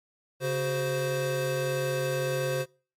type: tone cluster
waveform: square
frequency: 138.7 / 374.4 / 522 Hz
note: C#3 / F#4 / C5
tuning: +1 / +20 / -4 cents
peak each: -32 / -34 / -30 dBFS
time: 0.4-2.66 s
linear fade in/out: 50 ms
effects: noise-tail reverb RT60 0.4 s tail -25 dB re dry + MP3 64 kbps